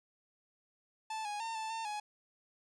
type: tone with pitch steps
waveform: 45% pulse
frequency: 877 / 829 / 907 / 881 / 900 / 838 Hz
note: A5 / G#5 / A#5 / A5 / A5 / G#5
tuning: -6 / -3 / -48 / +2 / +39 / +15 cents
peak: -37 dBFS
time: 1.1-2 s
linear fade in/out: 5 ms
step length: 150 ms
effects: resampled to 22050 Hz